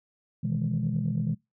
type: chord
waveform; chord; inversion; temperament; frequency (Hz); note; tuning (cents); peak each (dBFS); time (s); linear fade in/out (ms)
sine; E major seventh; second; equal; 123.47 / 155.56 / 164.81 / 207.7; B2 / D#3 / E3 / G#3; 0 / 0 / 0 / 0; -30; 0.43-1.35; 10
effects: noise-tail reverb RT60 0.2 s tail -23 dB re dry + tanh soft clip ceiling -18 dBFS